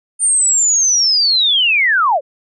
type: linear sweep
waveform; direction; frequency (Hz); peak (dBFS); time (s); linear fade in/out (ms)
sine; down; 9030 to 500; -10; 0.19-2.21; 50
effects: none